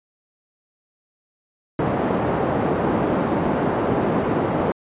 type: band-pass noise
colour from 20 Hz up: pink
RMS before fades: -21 dBFS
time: 1.79-4.72 s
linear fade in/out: 2 ms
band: 170 to 840 Hz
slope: 12 dB/octave
effects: resampled to 8000 Hz